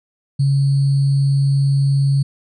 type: tone with sample-and-hold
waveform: sine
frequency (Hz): 138.6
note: C#3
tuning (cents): 0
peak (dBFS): -12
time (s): 0.39-2.23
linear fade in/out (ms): 10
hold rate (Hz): 4410
effects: resampled to 22050 Hz